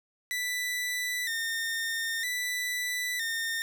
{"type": "tone with vibrato", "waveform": "sawtooth", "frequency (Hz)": 1900, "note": "A#6", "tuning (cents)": 33, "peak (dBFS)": -26, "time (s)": [0.31, 3.62], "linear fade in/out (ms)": 0, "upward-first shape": "square", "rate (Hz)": 0.52, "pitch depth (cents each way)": 71, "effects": []}